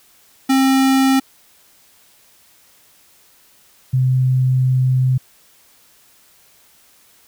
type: tone pair in turn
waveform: square / sine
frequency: 266.7 / 128.96 Hz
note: C4 / C3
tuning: +33 / -25 cents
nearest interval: octave + minor second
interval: 1258 cents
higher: first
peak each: -12 dBFS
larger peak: neither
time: 0.49-1.2 / 3.93-5.18 s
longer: second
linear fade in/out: 10 ms
effects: white hiss -52 dBFS RMS until 7.27 s